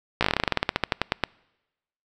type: slowing click train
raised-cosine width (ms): 0.3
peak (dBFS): -4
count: 21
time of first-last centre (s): 0.21-1.237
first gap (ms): 16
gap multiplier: 1.11
effects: noise-tail reverb RT60 1.0 s tail -26 dB re dry